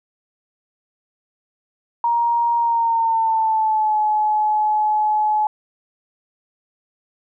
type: tone with pitch glide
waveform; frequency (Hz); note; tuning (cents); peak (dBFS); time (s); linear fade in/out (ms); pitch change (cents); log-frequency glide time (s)
sine; 940 to 852.1; A#5 to G#5; +14 to +44; -15; 2.04-5.47; 2; -170; 2.57-3.98
effects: none